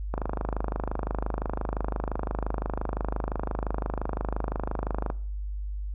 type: click train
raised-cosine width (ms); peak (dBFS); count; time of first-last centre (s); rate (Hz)
1; -15; 129; 0.14-5.101; 25.8
effects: noise-tail reverb RT60 0.5 s tail -20 dB re dry + added 50 Hz sine -30 dBFS peak until 5.94 s